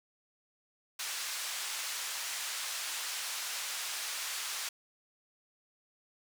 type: band-pass noise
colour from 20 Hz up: white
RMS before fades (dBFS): -38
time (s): 0.99-4.69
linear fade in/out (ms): 5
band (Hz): 1000 to 8000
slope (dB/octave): 12
effects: none